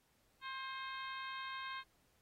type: harmonic tone with a mistuned harmonic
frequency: 530 Hz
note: C5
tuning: 22 cents sharp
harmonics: 2 / 3 / 4 / 5 / 6 / 7 / 8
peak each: -45 / -48 / -52 / -54 / -54 / -54 / -59 dBFS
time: 0.41-1.84 s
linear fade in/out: 50 ms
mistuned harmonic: 5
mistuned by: -56 cents
effects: pink hiss -75 dBFS RMS until 2.21 s + AAC 48 kbps